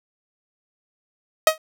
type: tone with exponential decay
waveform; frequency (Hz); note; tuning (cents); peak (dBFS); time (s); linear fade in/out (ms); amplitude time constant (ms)
sawtooth; 631; D#5; +24; -4; 1.47-1.58; 2; 22
effects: none